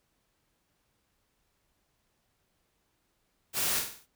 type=noise with echo; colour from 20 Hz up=white; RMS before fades=-30 dBFS; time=3.53-3.83 s; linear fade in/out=50 ms; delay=48 ms; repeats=5; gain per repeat=-6 dB; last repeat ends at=4.07 s; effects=pink hiss -75 dBFS RMS until 4.15 s